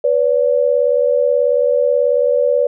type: tone pair together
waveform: sine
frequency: 493.9 / 572.3 Hz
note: B4 / D5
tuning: 0 / -45 cents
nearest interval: minor third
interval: 255 cents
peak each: -14 dBFS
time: 0.04-2.67 s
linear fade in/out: 5 ms
effects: none